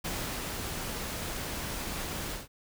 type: noise with ADSR envelope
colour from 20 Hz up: pink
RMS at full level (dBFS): -34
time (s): 0.04-2.48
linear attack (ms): 10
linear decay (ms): 350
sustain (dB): -2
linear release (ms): 160
effects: none